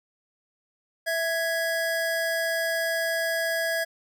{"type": "tone pair together", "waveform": "square", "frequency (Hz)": [659, 1662.8], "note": ["E5", "G#6"], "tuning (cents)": [-1, 2], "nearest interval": "octave + major third", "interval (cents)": 1603, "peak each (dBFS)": -28, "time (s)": [1.06, 3.85], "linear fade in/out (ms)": 20, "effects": []}